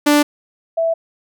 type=tone pair in turn; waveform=sawtooth / sine; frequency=293.7 / 659.3 Hz; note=D4 / E5; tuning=0 / 0 cents; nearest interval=octave + major second; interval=1400 cents; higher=second; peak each=-6 / -14 dBFS; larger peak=first; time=0.06-0.23 / 0.77-0.94 s; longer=neither; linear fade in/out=10 ms; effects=none